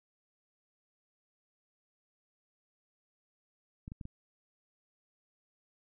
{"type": "clicks", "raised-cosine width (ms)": 5, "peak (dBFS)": -30, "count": 4, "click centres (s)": [3.879, 3.919, 4.012, 4.054], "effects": []}